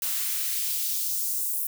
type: noise with high-pass filter sweep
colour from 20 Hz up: blue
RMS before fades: -28 dBFS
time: 0.02-1.67 s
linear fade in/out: 2 ms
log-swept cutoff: 940 to 11000 Hz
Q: 0.95
effects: none